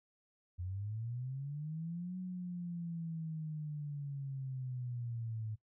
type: linear two-way sweep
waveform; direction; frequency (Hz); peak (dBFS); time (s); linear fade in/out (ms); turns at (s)
sine; up then down; 86.6 to 185 to 107.5; -38; 0.58-5.56; 20; 2.18
effects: noise-tail reverb RT60 0.1 s tail -18 dB re dry